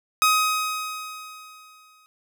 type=tone with exponential decay; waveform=sawtooth; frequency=1260 Hz; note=D#6; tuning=21 cents sharp; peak=-12 dBFS; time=0.22-2.06 s; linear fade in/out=0 ms; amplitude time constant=400 ms; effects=none